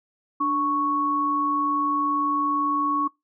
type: tone pair together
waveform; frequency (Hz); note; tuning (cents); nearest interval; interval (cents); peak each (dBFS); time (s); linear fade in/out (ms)
sine; 293.7 / 1108.7; D4 / C#6; 0 / 0; octave + major seventh; 2300; -27 / -21; 0.4-3.08; 10
effects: noise-tail reverb RT60 0.2 s tail -24 dB re dry